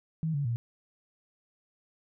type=tone with pitch steps; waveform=sine; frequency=160.1 / 142.6 / 117.5 Hz; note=D#3 / C#3 / A#2; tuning=+50 / +49 / +14 cents; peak=-27 dBFS; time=0.23-0.56 s; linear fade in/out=0 ms; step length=110 ms; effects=none